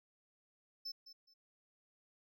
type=tone with echo; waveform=triangle; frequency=5274 Hz; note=E8; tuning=in tune; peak=-40 dBFS; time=0.85-0.92 s; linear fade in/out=10 ms; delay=210 ms; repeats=2; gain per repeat=-12 dB; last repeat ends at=1.34 s; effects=none